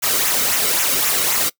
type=noise with flanger; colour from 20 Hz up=white; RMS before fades=-18 dBFS; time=0.02-1.5 s; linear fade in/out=20 ms; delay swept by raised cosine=0.21 to 1.2 ms; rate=3.8 Hz; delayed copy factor=-0.55; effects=noise-tail reverb RT60 0.1 s tail -22 dB re dry